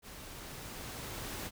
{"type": "noise with level ramp", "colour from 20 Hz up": "pink", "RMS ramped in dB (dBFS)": [-49, -40], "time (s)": [0.02, 1.51], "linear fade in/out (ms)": 50, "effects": []}